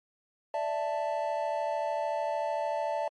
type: chord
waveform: triangle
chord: D suspended second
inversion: none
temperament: just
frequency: 587.3 / 660.7 / 881 Hz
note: D5 / E5 / A5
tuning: 0 / +4 / +2 cents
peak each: -31 dBFS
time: 0.54-3.08 s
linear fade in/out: 2 ms
effects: MP3 48 kbps